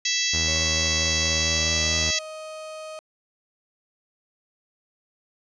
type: harmonic tone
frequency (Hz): 660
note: E5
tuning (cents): +2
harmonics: 3 / 4 / 5 / 6 / 7 / 8 / 9 / 10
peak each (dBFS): -30 / -30 / -30 / -30 / -30 / -30 / -30 / -30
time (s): 0.05-2.19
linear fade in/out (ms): 5
type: tone with vibrato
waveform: sawtooth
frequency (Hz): 80.4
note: E2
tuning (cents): -43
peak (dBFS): -24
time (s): 0.33-2.11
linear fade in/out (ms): 10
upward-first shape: sine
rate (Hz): 4.5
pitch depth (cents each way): 29
type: tone with pitch glide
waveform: 35% pulse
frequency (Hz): 554.4 to 625.9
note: C#5 to D#5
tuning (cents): 0 to +10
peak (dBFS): -33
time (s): 0.48-2.99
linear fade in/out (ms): 0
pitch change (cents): +210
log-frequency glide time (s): 1.27-2.14
effects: resampled to 22050 Hz